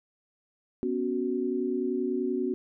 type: chord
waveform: sine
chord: B suspended second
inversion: none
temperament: equal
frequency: 246.9 / 277.2 / 370 Hz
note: B3 / C#4 / F#4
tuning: 0 / 0 / 0 cents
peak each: -31 / -32 / -29 dBFS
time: 0.83-2.54 s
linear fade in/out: 0 ms
effects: none